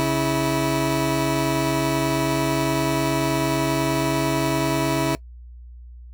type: tone pair together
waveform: 20% pulse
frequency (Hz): 138.3 / 326.3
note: C#3 / E4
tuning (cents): -4 / -18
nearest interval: octave + minor third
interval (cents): 1486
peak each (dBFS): -18 / -17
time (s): 0-5.15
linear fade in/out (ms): 0
effects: noise-tail reverb RT60 0.1 s tail -21 dB re dry + added 60 Hz sine -38 dBFS peak until 6.13 s